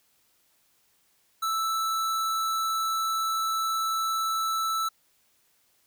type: tone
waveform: square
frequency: 1318.5 Hz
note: E6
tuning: in tune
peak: -26 dBFS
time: 1.42-4.89 s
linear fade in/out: 10 ms
effects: white hiss -67 dBFS RMS until 5.86 s